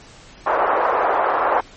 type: band-pass noise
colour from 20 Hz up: white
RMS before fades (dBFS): -18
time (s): 0.46-1.61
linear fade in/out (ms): 10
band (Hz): 440 to 1200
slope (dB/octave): 24
effects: pink hiss -44 dBFS RMS until 1.76 s + MP3 32 kbps